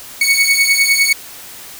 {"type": "beating tone pair", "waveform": "sawtooth", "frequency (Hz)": [2217, 2226.9], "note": ["C#7", "C#7"], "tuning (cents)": [0, 7], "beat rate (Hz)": 9.9, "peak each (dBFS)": -10, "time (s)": [0.21, 1.13], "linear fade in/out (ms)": 5, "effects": ["white hiss -34 dBFS RMS until 1.79 s"]}